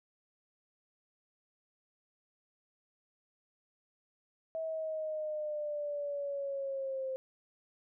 sine linear sweep, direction down, 648 to 523 Hz, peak -34 dBFS, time 4.55-7.16 s, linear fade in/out 0 ms, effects none

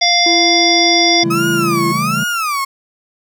harmonic tone, 698.5 Hz, F5, in tune, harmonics 1 / 3 / 5 / 7 / 8, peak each -16 / -16 / -16 / -16 / -16 dBFS, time 0.01-1.24 s, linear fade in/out 10 ms
triangle tone with pitch glide, 336.7 to 339.4 Hz, E4 to F4, +37 to -49 cents, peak -14 dBFS, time 0.26-1.92 s, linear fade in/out 5 ms, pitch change +14 cents, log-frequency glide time 1.37-1.59 s
triangle chord, A dominant seventh, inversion first, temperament just, 137.5 / 165 / 198 / 220 Hz, C#3 / E3 / G3 / A3, -14 / +2 / +18 / 0 cents, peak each -21 dBFS, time 1.23-2.24 s, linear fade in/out 10 ms
35% pulse tone with vibrato, 1251 Hz, D#6, 9 cents sharp, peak -14 dBFS, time 1.3-2.65 s, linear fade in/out 10 ms, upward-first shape sine, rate 1.3 Hz, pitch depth 240 cents each way
effects none

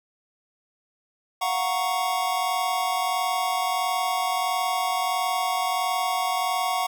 square chord, Gb major seventh, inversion third, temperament equal, 698.5 / 740 / 932.3 / 1108.7 Hz, F5 / Gb5 / Bb5 / Db6, 0 / 0 / 0 / 0 cents, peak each -32 / -27 / -32 / -29 dBFS, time 1.41-6.87 s, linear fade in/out 10 ms, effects none

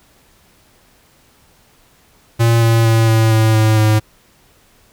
square tone with pitch steps, 115.8 / 114.47 / 113.16 / 111.86 / 110.57 / 109.3 / 108.05 Hz, A#2 / A#2 / A2 / A2 / A2 / A2 / A2, -11 / -31 / +49 / +29 / +9 / -11 / -31 cents, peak -10 dBFS, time 2.39-4 s, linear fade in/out 20 ms, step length 230 ms, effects pink hiss -52 dBFS RMS until 4.92 s

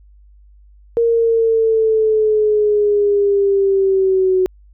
sine linear sweep, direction down, 466.2 to 370 Hz, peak -11 dBFS, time 0.97-4.46 s, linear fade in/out 0 ms, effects added 50 Hz sine -43 dBFS peak until 4.73 s

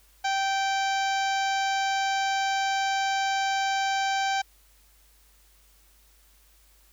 harmonic tone, 780 Hz, G5, 9 cents flat, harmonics 1 / 2 / 3 / 4 / 5 / 6 / 7 / 8 / 9, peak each -25 / -31 / -35 / -37 / -39 / -41 / -42 / -43 / -44 dBFS, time 0.24-4.42 s, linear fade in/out 10 ms, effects added 50 Hz sine -59 dBFS peak until 6.92 s + white hiss -61 dBFS RMS until 6.92 s

